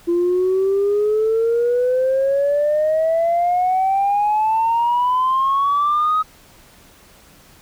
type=exponential sweep; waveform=sine; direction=up; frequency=341.1 to 1270 Hz; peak=-13 dBFS; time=0.07-6.23 s; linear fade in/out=20 ms; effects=tanh soft clip ceiling -11 dBFS + pink hiss -48 dBFS RMS until 7.61 s